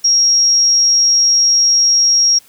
sine tone, 5600 Hz, F8, 4 cents sharp, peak -8 dBFS, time 0.04-2.39 s, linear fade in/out 10 ms, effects white hiss -47 dBFS RMS until 2.48 s

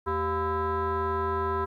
sine tone with frequency modulation, 698.5 Hz, F5, in tune, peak -24 dBFS, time 0.06-1.66 s, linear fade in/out 20 ms, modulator 308 Hz, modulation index 2.1, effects tanh soft clip ceiling -21 dBFS + 11-bit

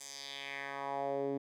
10% pulse tone with band-pass filter sweep, 139.1 Hz, C#3, 6 cents sharp, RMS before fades -39 dBFS, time 0-1.38 s, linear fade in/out 10 ms, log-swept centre 7700 to 310 Hz, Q 2.4, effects none

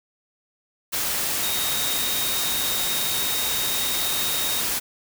sine tone in noise, 3729 Hz, A#7, in tune, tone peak -28 dBFS, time 1.42-4.62 s, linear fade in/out 20 ms, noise white, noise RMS -25 dBFS, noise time 0.92-4.8 s, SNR -6 dB, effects none

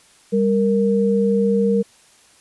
sine tone pair together, 198.9 / 465.2 Hz, G3 / A#4, +25 / -4 cents, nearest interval octave + minor third, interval 1471 cents, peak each -17 dBFS, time 0.32-1.83 s, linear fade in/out 20 ms, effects white hiss -52 dBFS RMS until 2.4 s + resampled to 24000 Hz

